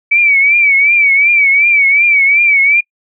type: tone with vibrato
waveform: sine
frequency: 2288 Hz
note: D7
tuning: 46 cents flat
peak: -6 dBFS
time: 0.11-2.81 s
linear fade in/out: 10 ms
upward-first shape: triangle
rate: 2.7 Hz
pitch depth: 100 cents each way
effects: noise-tail reverb RT60 0.1 s tail -25 dB re dry